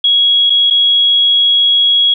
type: tone with dropouts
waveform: sine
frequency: 3322 Hz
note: G#7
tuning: in tune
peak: -7 dBFS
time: 0.04-2.14 s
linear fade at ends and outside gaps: 5 ms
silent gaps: 0.498-0.502 / 0.702-0.707 s
effects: none